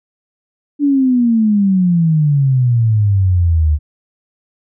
sine exponential sweep, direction down, 293.7 to 73.42 Hz, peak -9 dBFS, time 0.79-3.79 s, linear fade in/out 50 ms, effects none

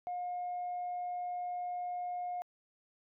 sine tone, 715 Hz, F5, 41 cents sharp, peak -34 dBFS, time 0.07-2.42 s, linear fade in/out 0 ms, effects tanh soft clip ceiling -32 dBFS

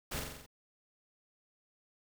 pink noise with echo, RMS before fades -38 dBFS, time 0.11-0.2 s, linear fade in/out 10 ms, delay 44 ms, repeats 6, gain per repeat -3 dB, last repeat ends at 0.464 s, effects none

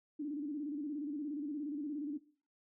sine tone with vibrato, 292.7 Hz, D4, 6 cents flat, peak -36 dBFS, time 0.19-2.18 s, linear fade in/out 10 ms, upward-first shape square, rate 17 Hz, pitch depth 69 cents each way, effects noise-tail reverb RT60 0.4 s tail -17 dB re dry

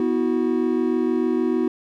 triangle chord, B suspended fourth, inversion none, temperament equal with one note detuned, 246.9 / 323.4 / 370 Hz, B3 / E4 / F#4, 0 / -33 / 0 cents, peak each -21 dBFS, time 0-1.68 s, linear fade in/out 2 ms, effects none

